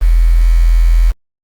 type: tone with quantisation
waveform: sine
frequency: 41.83 Hz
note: E1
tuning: 26 cents sharp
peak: -5 dBFS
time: 0.01-1.12 s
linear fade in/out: 20 ms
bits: 5
effects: Opus 24 kbps